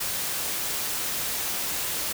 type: noise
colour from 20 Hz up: white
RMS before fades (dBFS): -29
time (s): 0-2.13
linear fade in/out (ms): 10
effects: none